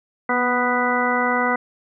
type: harmonic tone with a mistuned harmonic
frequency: 247.2 Hz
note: B3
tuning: 2 cents sharp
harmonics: 1 / 2 / 3 / 4 / 5 / 6 / 8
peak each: -25 / -25 / -25 / -25 / -25 / -25 / -25 dBFS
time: 0.29-1.56 s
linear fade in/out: 5 ms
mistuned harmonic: 1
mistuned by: -20 cents
effects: none